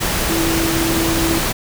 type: tone in noise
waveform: sine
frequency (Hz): 329.6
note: E4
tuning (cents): 0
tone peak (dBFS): -18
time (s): 0.29-1.4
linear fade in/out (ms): 20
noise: pink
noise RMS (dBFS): -19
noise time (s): 0-1.53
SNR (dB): -2
effects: none